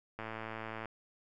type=click train; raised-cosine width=0.5 ms; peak=-26 dBFS; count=75; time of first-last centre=0.19-0.857 s; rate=111 Hz; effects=none